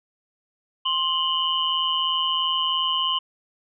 sine tone cluster, 1052 / 2909 / 3072 Hz, C6 / F#7 / G7, +9 / -30 / -36 cents, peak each -25 dBFS, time 0.85-3.19 s, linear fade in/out 10 ms, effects none

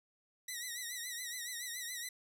10% pulse tone with vibrato, 1935 Hz, B6, 36 cents flat, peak -31 dBFS, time 0.48-2.09 s, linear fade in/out 5 ms, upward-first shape triangle, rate 7.1 Hz, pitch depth 96 cents each way, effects none

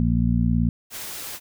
harmonic tone, 58.27 Hz, A#1, in tune, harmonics 1 / 2 / 3 / 4, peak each -23 / -23 / -23 / -23 dBFS, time 0-0.69 s, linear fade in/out 0 ms
white noise, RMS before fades -34 dBFS, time 0.9-1.4 s, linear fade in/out 50 ms
effects none

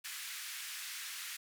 pink band-pass noise, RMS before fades -44 dBFS, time 0.04-1.37 s, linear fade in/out 10 ms, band 1600 to 16000 Hz, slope 24 dB/octave, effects none

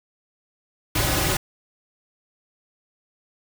pink noise with comb filter, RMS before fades -22 dBFS, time 0.95-1.37 s, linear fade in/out 5 ms, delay 4.4 ms, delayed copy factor -0.75, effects none

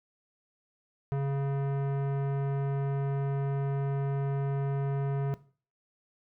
sine tone with tanh clipping, 138.59 Hz, C#3, in tune, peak -29 dBFS, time 1.12-5.34 s, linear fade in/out 0 ms, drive 17 dB, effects noise-tail reverb RT60 0.4 s tail -17 dB re dry

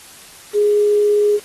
sine tone with quantisation, 415.3 Hz, G#4, in tune, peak -11 dBFS, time 0.53-1.4 s, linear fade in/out 50 ms, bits 6, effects white hiss -41 dBFS RMS until 1.44 s + AAC 32 kbps

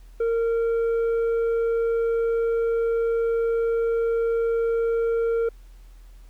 sine tone with tanh clipping, 460.4 Hz, A#4, 22 cents flat, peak -21 dBFS, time 0.2-5.49 s, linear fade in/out 5 ms, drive 5 dB, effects added 41 Hz sine -43 dBFS peak until 6.29 s + pink hiss -61 dBFS RMS until 6.29 s

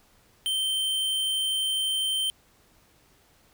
square tone, 3114 Hz, G7, 12 cents flat, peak -25 dBFS, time 0.46-2.3 s, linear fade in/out 0 ms, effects pink hiss -61 dBFS RMS until 3.53 s

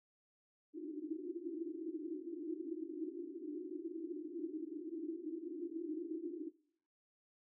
white band-pass noise, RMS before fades -44 dBFS, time 0.73-6.52 s, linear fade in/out 50 ms, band 300 to 350 Hz, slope 96 dB/octave, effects noise-tail reverb RT60 0.7 s tail -22 dB re dry

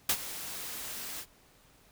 white noise with ADSR envelope, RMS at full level -25 dBFS, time 0.09-1.26 s, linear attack 5 ms, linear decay 66 ms, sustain -15 dB, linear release 64 ms, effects pink hiss -62 dBFS RMS until 1.91 s

